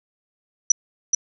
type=tone with echo; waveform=sine; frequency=5900 Hz; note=F#8; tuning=6 cents flat; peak=-9 dBFS; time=0.7-0.72 s; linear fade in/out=5 ms; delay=430 ms; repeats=1; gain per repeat=-5 dB; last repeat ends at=1.15 s; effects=none